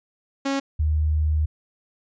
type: tone pair in turn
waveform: sawtooth / sine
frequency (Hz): 274.5 / 76.84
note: C#4 / D#2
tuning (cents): -17 / -21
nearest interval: octave + minor seventh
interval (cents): 2204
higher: first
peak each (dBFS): -18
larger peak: neither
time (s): 0.45-0.6 / 0.79-1.46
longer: second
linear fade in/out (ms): 10
effects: resampled to 16000 Hz